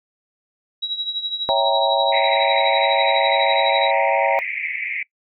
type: tone with tremolo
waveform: sine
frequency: 3870 Hz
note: B7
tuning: 36 cents flat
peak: -19 dBFS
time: 0.82-3.91 s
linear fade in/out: 10 ms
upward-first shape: triangle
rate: 12 Hz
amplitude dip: 80%
type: chord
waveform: sine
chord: C# diminished seventh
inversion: none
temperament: equal with one note detuned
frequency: 554.4 / 656.6 / 784 / 932.3 Hz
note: C#5 / E5 / G5 / Bb5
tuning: 0 / -7 / 0 / 0 cents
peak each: -21 dBFS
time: 1.49-4.39 s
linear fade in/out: 0 ms
type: band-pass noise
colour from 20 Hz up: pink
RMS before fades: -26 dBFS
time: 2.12-5.03 s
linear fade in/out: 5 ms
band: 2000 to 2400 Hz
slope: 96 dB/octave
effects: noise-tail reverb RT60 0.1 s tail -22 dB re dry